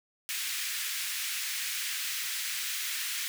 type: high-pass noise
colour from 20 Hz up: pink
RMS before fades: -34 dBFS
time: 0.29-3.28 s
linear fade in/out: 0 ms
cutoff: 1800 Hz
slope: 24 dB/octave
effects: none